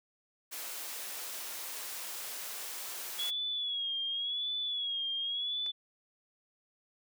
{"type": "noise", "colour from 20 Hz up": "white", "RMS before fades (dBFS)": -41, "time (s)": [0.51, 3.31], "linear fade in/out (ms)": 20}
{"type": "tone with vibrato", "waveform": "sine", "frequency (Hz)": 3344, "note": "G#7", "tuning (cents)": 11, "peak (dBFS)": -32, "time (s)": [3.18, 5.72], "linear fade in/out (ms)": 20, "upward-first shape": "sine", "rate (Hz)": 0.91, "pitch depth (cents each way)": 74}
{"type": "click", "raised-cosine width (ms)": 0.2, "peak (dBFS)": -31, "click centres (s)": 5.663}
{"effects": ["high-pass 400 Hz 12 dB/octave"]}